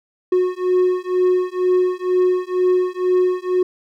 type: beating tone pair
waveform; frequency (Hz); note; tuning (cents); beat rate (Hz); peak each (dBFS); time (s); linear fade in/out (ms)
triangle; 364.1 / 366.2; F#4 / F#4; -28 / -18; 2.1; -16; 0.32-3.63; 5
effects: none